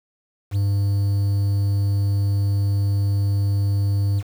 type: tone with quantisation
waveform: triangle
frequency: 100 Hz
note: G2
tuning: 35 cents sharp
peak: -15 dBFS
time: 0.51-4.23 s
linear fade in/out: 50 ms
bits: 7
effects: none